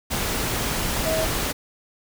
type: tone in noise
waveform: sine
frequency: 639 Hz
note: D#5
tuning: 46 cents sharp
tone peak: -22 dBFS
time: 1.05-1.26 s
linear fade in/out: 20 ms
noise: pink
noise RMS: -25 dBFS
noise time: 0.1-1.53 s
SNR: 0 dB
effects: none